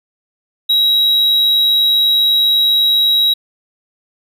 triangle tone, 3852 Hz, B7, 44 cents flat, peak -8 dBFS, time 0.69-3.34 s, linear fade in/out 10 ms, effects none

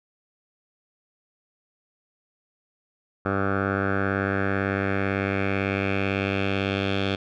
10% pulse tone with low-pass filter sweep, 98 Hz, G2, in tune, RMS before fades -25 dBFS, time 3.25-7.16 s, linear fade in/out 10 ms, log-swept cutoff 1300 to 3300 Hz, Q 3.2, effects none

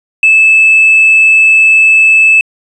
triangle tone with hard clipping, 2618 Hz, E7, 13 cents flat, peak -3 dBFS, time 0.23-2.41 s, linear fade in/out 2 ms, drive 4 dB, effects resampled to 22050 Hz

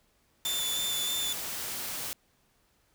sawtooth tone with vibrato, 3520 Hz, A7, in tune, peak -27 dBFS, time 0.45-1.33 s, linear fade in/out 5 ms, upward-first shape square, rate 3.2 Hz, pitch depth 14 cents each way
white noise, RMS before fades -36 dBFS, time 0.45-2.13 s, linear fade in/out 0 ms
effects pink hiss -69 dBFS RMS until 2.94 s

